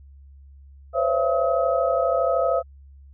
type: tone cluster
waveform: sine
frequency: 497.3 / 530 / 571 / 672 / 1274 Hz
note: B4 / C5 / D5 / E5 / D#6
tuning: +12 / +22 / -49 / +33 / +41 cents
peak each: -29 / -23 / -29 / -22 / -27 dBFS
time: 0.93-2.63 s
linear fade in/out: 50 ms
effects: added 69 Hz sine -44 dBFS peak until 3.13 s